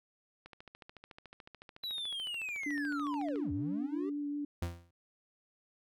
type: click train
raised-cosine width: 0.3 ms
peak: -34 dBFS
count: 41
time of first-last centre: 0.46-3.359 s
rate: 13.8 Hz
type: linear two-way sweep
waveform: triangle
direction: down then up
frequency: 4000 to 75 to 405.9 Hz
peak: -35 dBFS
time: 1.83-4.1 s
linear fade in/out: 10 ms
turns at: 3.52 s
type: tone with vibrato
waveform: sine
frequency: 290 Hz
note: D4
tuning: 22 cents flat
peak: -34 dBFS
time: 2.66-4.45 s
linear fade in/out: 5 ms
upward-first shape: triangle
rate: 5.4 Hz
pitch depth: 15 cents each way
type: tone with exponential decay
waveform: 40% pulse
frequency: 85.9 Hz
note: F2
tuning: 28 cents flat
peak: -30 dBFS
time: 4.62-4.91 s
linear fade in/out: 5 ms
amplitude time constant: 62 ms
effects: none